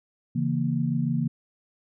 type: chord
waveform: sine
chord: A# diminished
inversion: first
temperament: equal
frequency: 138.59 / 164.81 / 233.1 Hz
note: C#3 / E3 / A#3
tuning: 0 / 0 / 0 cents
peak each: -27 / -27 / -27 dBFS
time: 0.35-1.28 s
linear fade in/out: 10 ms
effects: none